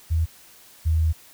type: tone pair in turn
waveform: sine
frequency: 80.9 / 79.92 Hz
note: E2 / D#2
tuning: -32 / +47 cents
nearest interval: unison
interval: 21 cents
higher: first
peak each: -18 / -17 dBFS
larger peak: second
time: 0.1-0.26 / 0.85-1.13 s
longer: second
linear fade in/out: 20 ms
effects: white hiss -50 dBFS RMS until 1.33 s